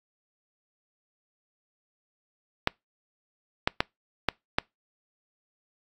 clicks, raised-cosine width 0.3 ms, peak -5 dBFS, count 5, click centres 2.674 / 3.675 / 3.805 / 4.287 / 4.585 s, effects noise-tail reverb RT60 0.2 s tail -26 dB re dry + AAC 64 kbps

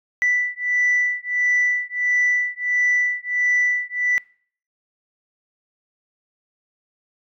sine beating tone pair, 1975.5 / 1977 Hz, B6 / B6, 0 / +1 cents, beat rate 1.5 Hz, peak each -20 dBFS, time 0.22-4.18 s, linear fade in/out 0 ms, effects noise-tail reverb RT60 0.5 s tail -24 dB re dry + tanh soft clip ceiling -12 dBFS

